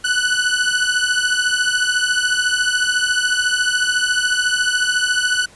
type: beating tone pair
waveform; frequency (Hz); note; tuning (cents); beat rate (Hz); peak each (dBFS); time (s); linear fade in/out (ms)
sawtooth; 1480 / 1494; F#6 / F#6; 0 / +16; 14; -15; 0.04-5.46; 10
effects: pink hiss -46 dBFS RMS until 5.55 s + resampled to 24000 Hz